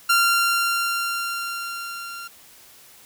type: tone with level ramp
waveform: sawtooth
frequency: 1383 Hz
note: F6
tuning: 17 cents flat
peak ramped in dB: -11 to -30 dBFS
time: 0.09-2.28 s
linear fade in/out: 10 ms
effects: white hiss -49 dBFS RMS until 3.05 s